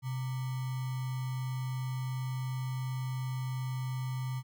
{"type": "tone with sample-and-hold", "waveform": "sine", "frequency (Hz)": 128.6, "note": "C3", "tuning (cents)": -30, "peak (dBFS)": -32, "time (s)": [0.02, 4.43], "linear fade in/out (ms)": 50, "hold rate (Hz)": 1050, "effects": []}